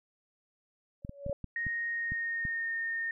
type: tone with exponential growth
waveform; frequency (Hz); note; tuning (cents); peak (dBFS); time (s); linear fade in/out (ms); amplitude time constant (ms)
sine; 564; C#5; +30; -29; 1.02-1.33; 2; 67
type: clicks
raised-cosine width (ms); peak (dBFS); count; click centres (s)
5; -26; 8; 1.049 / 1.094 / 1.264 / 1.296 / 1.443 / 1.667 / 2.12 / 2.452
type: tone with pitch glide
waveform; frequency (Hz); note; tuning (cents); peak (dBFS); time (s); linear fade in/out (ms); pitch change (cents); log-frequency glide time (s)
sine; 1864 to 1832; A#6 to A#6; -1 to -31; -31; 1.56-3.11; 2; -30; 1.9-2.73
effects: none